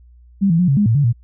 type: tone with pitch steps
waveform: sine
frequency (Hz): 196.9 / 165.4 / 179.7 / 137.7 / 206.4 / 113.1 / 143.8 / 117.7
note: G3 / E3 / F3 / C#3 / G#3 / A2 / D3 / A#2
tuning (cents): +8 / +6 / +50 / -11 / -10 / +48 / -36 / +17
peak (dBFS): -11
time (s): 0.41-1.13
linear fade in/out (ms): 20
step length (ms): 90
effects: added 60 Hz sine -43 dBFS peak until 1.23 s